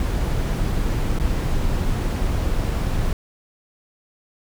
brown noise with dropouts, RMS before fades -21 dBFS, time 0-3.13 s, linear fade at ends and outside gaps 1 ms, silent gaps 1.188-1.198 s, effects none

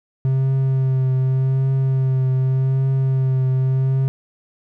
triangle tone with vibrato, 132.1 Hz, C3, 17 cents sharp, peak -13 dBFS, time 0.25-4.08 s, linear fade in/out 0 ms, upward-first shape triangle, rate 0.85 Hz, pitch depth 26 cents each way, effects none

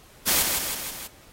white noise with echo, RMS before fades -21 dBFS, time 0.26-0.44 s, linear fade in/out 20 ms, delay 160 ms, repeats 4, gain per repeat -4 dB, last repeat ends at 1.08 s, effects pink hiss -52 dBFS RMS until 1.32 s + AAC 48 kbps

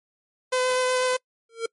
sawtooth tone with vibrato, 508 Hz, B4, 49 cents sharp, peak -17 dBFS, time 0.52-1.17 s, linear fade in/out 10 ms, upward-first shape sine, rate 8.1 Hz, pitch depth 9 cents each way
square tone with exponential growth, 457 Hz, A#4, 34 cents flat, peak -22 dBFS, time 1.49-1.66 s, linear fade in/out 5 ms, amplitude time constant 35 ms
effects noise-tail reverb RT60 0.1 s tail -26 dB re dry + MP3 48 kbps

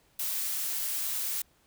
blue noise, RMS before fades -32 dBFS, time 0.19-1.42 s, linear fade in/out 5 ms, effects pink hiss -66 dBFS RMS until 1.66 s

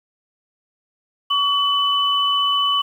sine tone pair together, 1134.2 / 2995 Hz, C#6 / F#7, +39 / +20 cents, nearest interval octave + perfect fourth, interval 1681 cents, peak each -19 / -18 dBFS, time 1.3-2.82 s, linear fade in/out 10 ms, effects 8-bit

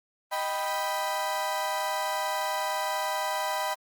35% pulse chord, Eb augmented, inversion none, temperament equal, 622.3 / 784 / 987.8 Hz, Eb5 / G5 / B5, 0 / 0 / 0 cents, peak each -32 / -31 / -29 dBFS, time 0.31-3.75 s, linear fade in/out 20 ms, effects Opus 32 kbps

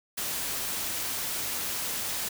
white noise, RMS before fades -32 dBFS, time 0.17-2.29 s, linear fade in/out 10 ms, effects none

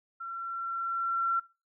sine tone with level ramp, 1359 Hz, F6, 48 cents flat, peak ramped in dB -36 to -24 dBFS, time 0.2-1.4 s, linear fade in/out 10 ms, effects noise-tail reverb RT60 0.3 s tail -21 dB re dry

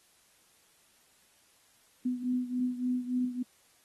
sine beating tone pair, 249 / 252.5 Hz, B3 / B3, +14 / +39 cents, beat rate 3.5 Hz, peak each -30 / -34 dBFS, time 2.05-3.43 s, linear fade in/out 10 ms, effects white hiss -65 dBFS RMS until 3.84 s + AAC 32 kbps

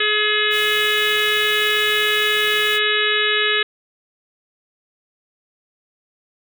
harmonic tone, 423.4 Hz, G#4, 33 cents sharp, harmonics 1 / 3 / 4 / 5 / 6 / 7 / 8 / 9, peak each -24 / -27 / -21 / -24 / -25 / -23 / -26 / -25 dBFS, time 0-3.63 s, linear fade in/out 5 ms
white noise, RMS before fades -33 dBFS, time 0.5-2.8 s, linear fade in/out 50 ms
effects none

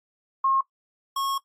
sine / square tone pair in turn, 1076 / 1092.3 Hz, C6 / C#6, +48 / -26 cents, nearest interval unison, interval 26 cents, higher second, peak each -19 / -26 dBFS, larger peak first, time 0.44-0.61 / 1.16-1.38 s, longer second, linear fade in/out 5 ms, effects noise-tail reverb RT60 0.1 s tail -17 dB re dry + AAC 48 kbps

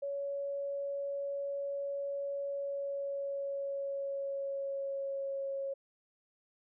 sine tone with pitch glide, 561 to 547.9 Hz, C#5 to C#5, +21 to -20 cents, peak -34 dBFS, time 0.02-5.74 s, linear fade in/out 10 ms, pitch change -41 cents, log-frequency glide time 2.48-5.49 s, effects none

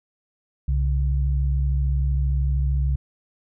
sine tone pair together, 65.47 / 138.59 Hz, C2 / C#3, +2 / 0 cents, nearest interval octave + minor second, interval 1298 cents, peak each -19 / -26 dBFS, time 0.68-2.96 s, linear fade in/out 5 ms, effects none

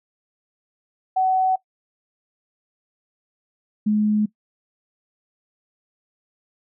sine tone pair in turn, 752 / 211.5 Hz, F#5 / G#3, +28 / +32 cents, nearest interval octave + minor seventh, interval 2196 cents, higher first, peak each -16 dBFS, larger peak neither, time 1.16-1.56 / 3.86-4.26 s, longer neither, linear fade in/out 10 ms, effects noise-tail reverb RT60 0.1 s tail -19 dB re dry

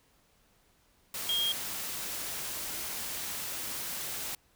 sine tone in noise, 3241 Hz, G#7, 43 cents flat, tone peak -27 dBFS, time 1.29-1.52 s, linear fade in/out 2 ms, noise white, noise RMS -37 dBFS, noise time 1.14-4.35 s, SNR +7 dB, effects pink hiss -67 dBFS RMS until 4.55 s

